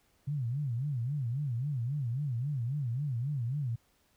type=tone with vibrato; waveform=sine; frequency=131.2 Hz; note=C3; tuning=5 cents sharp; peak=-30 dBFS; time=0.27-3.76 s; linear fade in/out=10 ms; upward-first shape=sine; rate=3.7 Hz; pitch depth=230 cents each way; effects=pink hiss -70 dBFS RMS until 4.16 s